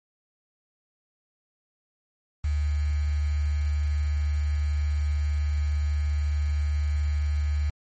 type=tone with quantisation; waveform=sine; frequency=73.9 Hz; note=D2; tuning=11 cents sharp; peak=-22 dBFS; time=2.44-7.7 s; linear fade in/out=5 ms; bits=7; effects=MP3 32 kbps